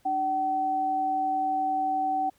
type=tone pair together; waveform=sine; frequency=298.1 / 761.9 Hz; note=D4 / G5; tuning=+26 / -49 cents; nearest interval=octave + major third; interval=1625 cents; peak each=-35 / -24 dBFS; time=0.05-2.3 s; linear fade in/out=10 ms; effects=pink hiss -65 dBFS RMS until 2.38 s